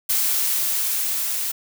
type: noise with level ramp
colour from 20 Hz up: blue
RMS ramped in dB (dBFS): -20 to -25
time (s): 0.09-1.52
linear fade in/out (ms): 10
effects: none